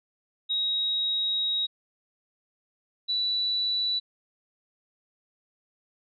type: tone pair in turn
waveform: sine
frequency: 3799 / 3953 Hz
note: A#7 / B7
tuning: +32 / +1 cents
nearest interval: minor second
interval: 69 cents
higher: second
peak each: -24 dBFS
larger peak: neither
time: 0.49-1.67 / 3.08-4 s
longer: first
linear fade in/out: 20 ms
effects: none